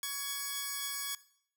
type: tone pair together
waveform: 5% pulse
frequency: 1119.9 / 1678 Hz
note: C#6 / G#6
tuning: +17 / +17 cents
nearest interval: perfect fifth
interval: 700 cents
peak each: -27 dBFS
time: 0.03-1.15 s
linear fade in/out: 2 ms
effects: noise-tail reverb RT60 0.6 s tail -17 dB re dry